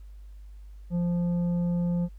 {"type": "tone with tanh clipping", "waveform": "sine", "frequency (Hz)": 174.2, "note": "F3", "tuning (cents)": -4, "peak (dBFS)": -25, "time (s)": [0.9, 2.09], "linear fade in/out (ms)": 50, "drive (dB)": 7, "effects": ["added 50 Hz sine -42 dBFS peak until 2.18 s", "pink hiss -69 dBFS RMS until 2.18 s"]}